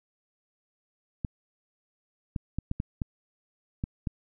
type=clicks; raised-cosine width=5 ms; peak=-17 dBFS; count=8; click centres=1.248 / 2.362 / 2.586 / 2.714 / 2.801 / 3.018 / 3.839 / 4.072 s; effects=none